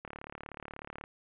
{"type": "click train", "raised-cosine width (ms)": 0.5, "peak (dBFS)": -27, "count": 37, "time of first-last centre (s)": [0.05, 1.039], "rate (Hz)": 36.4, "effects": ["resampled to 8000 Hz", "11-bit"]}